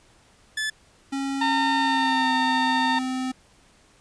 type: tone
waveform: sawtooth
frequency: 1736 Hz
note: A6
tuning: 24 cents flat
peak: -21 dBFS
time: 0.57-0.7 s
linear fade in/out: 5 ms
type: tone with pitch glide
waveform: square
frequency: 273.4 to 258.2 Hz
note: C#4 to C4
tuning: -24 to -23 cents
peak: -26 dBFS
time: 1.12-3.32 s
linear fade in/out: 10 ms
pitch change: -99 cents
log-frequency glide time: 1.79-2.31 s
type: harmonic tone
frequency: 911 Hz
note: A#5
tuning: 40 cents flat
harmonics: 1 / 2 / 3 / 4 / 5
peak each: -22 / -27 / -36 / -31 / -37 dBFS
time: 1.41-2.99 s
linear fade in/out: 5 ms
effects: pink hiss -57 dBFS RMS until 4 s + resampled to 22050 Hz